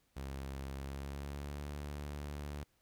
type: tone with pitch glide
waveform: sawtooth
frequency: 67.9 to 72.77 Hz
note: C#2 to D2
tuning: -35 to -15 cents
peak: -37 dBFS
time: 0.16-2.64 s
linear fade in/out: 10 ms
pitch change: +120 cents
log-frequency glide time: 0.74-1.67 s
effects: pink hiss -75 dBFS RMS until 2.81 s